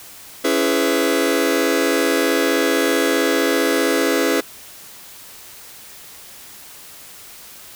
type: chord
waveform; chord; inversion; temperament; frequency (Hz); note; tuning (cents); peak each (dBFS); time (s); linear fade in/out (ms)
sawtooth; C# minor seventh; none; just; 277.2 / 332.6 / 415.8 / 498.9; C#4 / E4 / G#4 / B4; 0 / +16 / +2 / +17; -17; 0.44-4.41; 10
effects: white hiss -40 dBFS RMS until 7.75 s